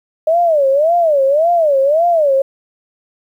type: tone with vibrato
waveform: sine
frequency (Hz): 612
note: D#5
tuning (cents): -29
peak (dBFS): -9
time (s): 0.27-2.42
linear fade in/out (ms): 5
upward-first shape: sine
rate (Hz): 1.8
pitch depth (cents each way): 230
effects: 8-bit